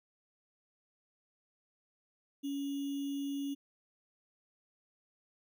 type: tone with sample-and-hold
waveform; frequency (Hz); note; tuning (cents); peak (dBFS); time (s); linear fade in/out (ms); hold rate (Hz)
sine; 280; C#4; +18; -34; 2.43-3.55; 20; 3150
effects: none